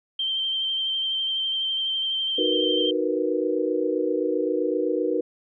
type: tone with vibrato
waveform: sine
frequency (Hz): 3136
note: G7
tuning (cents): 0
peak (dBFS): -23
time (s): 0.19-2.91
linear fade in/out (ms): 5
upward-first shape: sine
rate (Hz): 12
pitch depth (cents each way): 19
type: chord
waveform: sine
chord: B major seventh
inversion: first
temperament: equal with one note detuned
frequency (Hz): 309.3 / 370 / 466.2 / 493.9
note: D#4 / F#4 / A#4 / B4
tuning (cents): -10 / 0 / 0 / 0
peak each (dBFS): -27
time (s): 2.38-5.21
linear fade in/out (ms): 5
effects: none